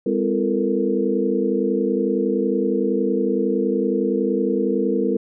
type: tone cluster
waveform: sine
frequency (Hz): 202.5 / 257.4 / 339.6 / 440.1 / 470.9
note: G#3 / C4 / F4 / A4 / A#4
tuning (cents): -43 / -28 / -48 / 0 / +18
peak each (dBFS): -24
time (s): 0.06-5.17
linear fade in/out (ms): 5
effects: none